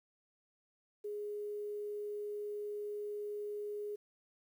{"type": "tone", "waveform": "sine", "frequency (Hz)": 415.3, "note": "G#4", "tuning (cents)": 0, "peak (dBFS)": -38, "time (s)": [1.04, 3.96], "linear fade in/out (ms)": 10, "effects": ["11-bit"]}